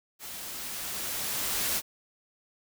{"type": "noise with level ramp", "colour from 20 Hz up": "white", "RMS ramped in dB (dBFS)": [-41, -28], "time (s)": [0.19, 1.82], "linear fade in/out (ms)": 50, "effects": []}